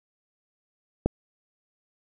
click, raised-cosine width 2 ms, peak -8 dBFS, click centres 1.06 s, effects none

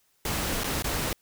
pink noise with dropouts, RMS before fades -29 dBFS, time 0.25-1.13 s, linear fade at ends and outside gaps 2 ms, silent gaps 0.636-0.642 / 0.824-0.842 s, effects white hiss -68 dBFS RMS until 1.21 s

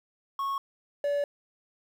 triangle tone pair in turn, 1100 / 574.4 Hz, C#6 / D5, -14 / -39 cents, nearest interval major seventh, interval 1125 cents, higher first, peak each -26 / -23 dBFS, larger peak second, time 0.39-0.58 / 1.04-1.24 s, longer second, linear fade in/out 2 ms, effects 9-bit

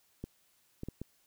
clicks, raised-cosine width 3 ms, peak -26 dBFS, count 4, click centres 0.24 / 0.834 / 0.886 / 1.016 s, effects white hiss -70 dBFS RMS until 1.26 s

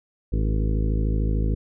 harmonic tone with a mistuned harmonic, 53.4 Hz, G#1, 49 cents sharp, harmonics 1 / 2 / 3 / 4 / 5 / 6 / 7 / 8 / 9, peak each -21 / -27 / -31 / -33 / -35 / -37 / -38 / -39 / -40 dBFS, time 0.32-1.55 s, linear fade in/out 10 ms, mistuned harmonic 6, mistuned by -44 cents, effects none

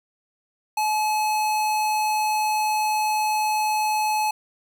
square tone, 856 Hz, A5, 48 cents flat, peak -21 dBFS, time 0.77-4.31 s, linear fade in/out 5 ms, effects none

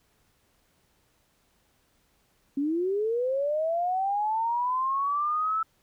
sine linear sweep, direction up, 270.9 to 1323 Hz, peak -24 dBFS, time 2.57-5.63 s, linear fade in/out 5 ms, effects pink hiss -68 dBFS RMS until 5.82 s

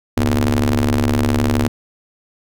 sawtooth ring-modulated tone, 71.9 Hz, D2, 36 cents flat, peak -7 dBFS, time 0.17-1.68 s, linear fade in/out 5 ms, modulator 170 Hz, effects none

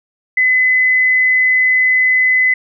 sine tone, 2020 Hz, B6, 39 cents sharp, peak -9 dBFS, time 0.37-2.54 s, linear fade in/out 5 ms, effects none

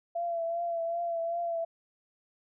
sine tone with vibrato, 677 Hz, E5, 46 cents sharp, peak -29 dBFS, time 0.15-1.65 s, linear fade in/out 10 ms, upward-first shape triangle, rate 2.6 Hz, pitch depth 39 cents each way, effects none

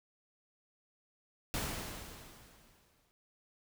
pink noise with exponential decay, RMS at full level -35 dBFS, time 1.54-3.11 s, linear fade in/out 0 ms, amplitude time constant 340 ms, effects none

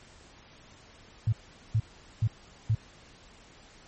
sine tone bursts, 110 Hz, A2, in tune, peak -21 dBFS, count 4, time 1.27-2.75 s, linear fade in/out 5 ms, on 55 ms, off 420 ms, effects pink hiss -54 dBFS RMS until 3.87 s + MP3 32 kbps

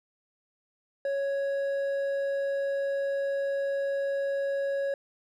sine tone with hard clipping, 554.4 Hz, C#5, in tune, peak -28 dBFS, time 1.05-4.94 s, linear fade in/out 2 ms, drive 5 dB, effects none

